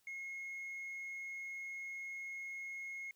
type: tone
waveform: sine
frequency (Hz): 2162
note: C#7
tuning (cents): -44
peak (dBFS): -40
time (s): 0.07-3.11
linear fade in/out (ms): 2
effects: tanh soft clip ceiling -41 dBFS + white hiss -75 dBFS RMS until 3.15 s